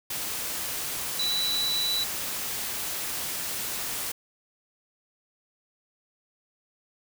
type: tone in noise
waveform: sine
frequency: 3951 Hz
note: B7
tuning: in tune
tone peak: -25 dBFS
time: 1.19-2.04 s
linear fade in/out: 5 ms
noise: white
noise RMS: -32 dBFS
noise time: 0.1-4.12 s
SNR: +4 dB
effects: none